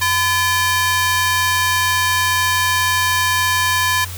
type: ring-modulated tone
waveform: sawtooth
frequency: 1371 Hz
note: F6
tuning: 32 cents flat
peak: -8 dBFS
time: 0.01-4.05 s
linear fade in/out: 10 ms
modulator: 357 Hz
effects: added 90 Hz sine -28 dBFS peak until 4.17 s + white hiss -33 dBFS RMS until 4.17 s